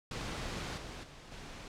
pink noise with level steps, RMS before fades -39 / -45 / -52 / -47 dBFS, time 0.11-1.68 s, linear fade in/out 2 ms, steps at 0.77 / 1.03 / 1.31 s, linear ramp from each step 10 ms, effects low-pass 6000 Hz 12 dB/octave

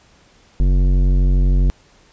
sine tone with tanh clipping, 46.25 Hz, F#1, in tune, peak -13 dBFS, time 0.6-1.7 s, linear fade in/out 0 ms, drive 14 dB, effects pink hiss -52 dBFS RMS until 2.12 s + resampled to 16000 Hz

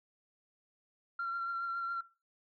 sine tone with vibrato, 1371 Hz, F6, 32 cents flat, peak -32 dBFS, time 1.19-2.01 s, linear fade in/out 5 ms, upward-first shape sine, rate 7.2 Hz, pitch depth 18 cents each way, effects noise-tail reverb RT60 0.3 s tail -18 dB re dry + tanh soft clip ceiling -30 dBFS

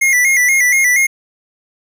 square tone with vibrato, 2056 Hz, C7, 31 cents flat, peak -10 dBFS, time 0.01-1.07 s, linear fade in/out 10 ms, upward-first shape square, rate 4.2 Hz, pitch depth 71 cents each way, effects none

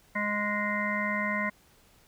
harmonic tone, 207.7 Hz, G#3, in tune, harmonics 1 / 3 / 5 / 7 / 9 / 10, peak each -33 / -36 / -34 / -39 / -33 / -33 dBFS, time 0.15-1.5 s, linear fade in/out 10 ms, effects pink hiss -61 dBFS RMS until 2.07 s

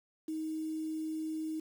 sine tone with quantisation, 314.9 Hz, D#4, 21 cents sharp, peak -34 dBFS, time 0.28-1.6 s, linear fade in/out 5 ms, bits 9, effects none

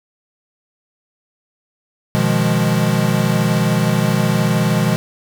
square chord, F half-diminished seventh, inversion second, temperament equal, 123.47 / 155.56 / 174.61 / 207.7 Hz, Cb3 / Eb3 / F3 / Ab3, 0 / 0 / 0 / 0 cents, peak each -20 dBFS, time 2.15-4.96 s, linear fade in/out 0 ms, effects none

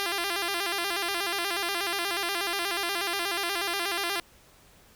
5% pulse tone with vibrato, 370 Hz, F#4, in tune, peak -16 dBFS, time 0-4.2 s, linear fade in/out 0 ms, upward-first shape square, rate 8.3 Hz, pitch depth 130 cents each way, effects pink hiss -57 dBFS RMS until 4.95 s

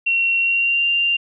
sine tone with pitch glide, 2733 to 2784 Hz, F7 to F7, -38 to -6 cents, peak -15 dBFS, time 0.06-1.17 s, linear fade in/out 10 ms, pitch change +32 cents, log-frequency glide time 0.38-0.87 s, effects none

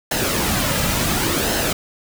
pink noise with flanger, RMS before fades -20 dBFS, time 0.11-1.73 s, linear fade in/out 5 ms, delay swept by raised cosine 0.85 to 2.75 ms, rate 0.7 Hz, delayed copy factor -0.5, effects none

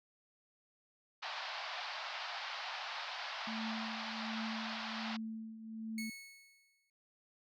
pink band-pass noise, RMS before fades -43 dBFS, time 1.22-5.17 s, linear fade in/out 10 ms, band 670 to 5000 Hz, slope 48 dB/octave
sine tone with tremolo, 221.8 Hz, A3, 14 cents sharp, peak -38 dBFS, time 3.47-6.1 s, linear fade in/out 5 ms, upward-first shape triangle, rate 1.3 Hz, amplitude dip 70%
sawtooth tone with exponential decay, 2200 Hz, C#7, 14 cents flat, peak -37 dBFS, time 5.98-6.9 s, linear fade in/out 2 ms, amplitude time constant 200 ms
effects none

